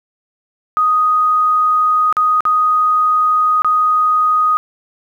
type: tone with dropouts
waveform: sine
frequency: 1246 Hz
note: D#6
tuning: 2 cents sharp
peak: -10 dBFS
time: 0.77-4.57 s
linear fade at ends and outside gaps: 0 ms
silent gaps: 2.126-2.168 / 2.406-2.453 / 3.62-3.646 s
effects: 8-bit